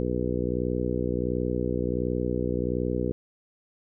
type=harmonic tone; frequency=61.4 Hz; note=B1; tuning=9 cents flat; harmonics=1 / 2 / 3 / 4 / 5 / 6 / 7 / 8; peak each=-33 / -33 / -33 / -33 / -33 / -33 / -33 / -33 dBFS; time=0-3.12 s; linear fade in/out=0 ms; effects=none